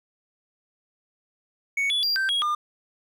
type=tone with pitch steps; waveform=triangle; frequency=2225 / 3424 / 4765 / 1559 / 3305 / 1205 Hz; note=C#7 / A7 / D8 / G6 / G#7 / D6; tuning=+6 / -48 / +24 / -10 / -9 / +44 cents; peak=-20 dBFS; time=1.77-2.55 s; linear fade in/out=5 ms; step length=130 ms; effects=none

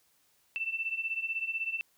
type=beating tone pair; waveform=sine; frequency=2658 / 2674 Hz; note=E7 / E7; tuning=+14 / +24 cents; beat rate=16 Hz; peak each=-36 / -33 dBFS; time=0.56-1.81 s; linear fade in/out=0 ms; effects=white hiss -69 dBFS RMS until 1.97 s

